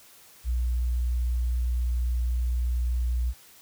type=tone; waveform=sine; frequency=60.6 Hz; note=B1; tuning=32 cents flat; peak=-23 dBFS; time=0.44-3.34 s; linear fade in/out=50 ms; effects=white hiss -53 dBFS RMS until 3.61 s